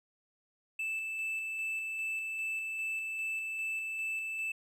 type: tone with tremolo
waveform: triangle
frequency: 2637 Hz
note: E7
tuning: in tune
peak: -31 dBFS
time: 0.79-4.52 s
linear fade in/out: 5 ms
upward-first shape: square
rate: 2.5 Hz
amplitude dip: 25%
effects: none